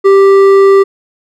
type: tone with hard clipping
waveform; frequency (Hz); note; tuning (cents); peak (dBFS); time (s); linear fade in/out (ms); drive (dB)
sine; 392; G4; 0; -4; 0.04-0.84; 20; 8
effects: none